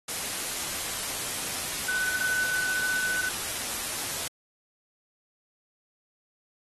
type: tone in noise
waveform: sine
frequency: 1500 Hz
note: F#6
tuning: 23 cents sharp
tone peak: -26 dBFS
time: 1.88-3.29 s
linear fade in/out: 5 ms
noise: white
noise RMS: -32 dBFS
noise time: 0.08-4.28 s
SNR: +3 dB
effects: AAC 32 kbps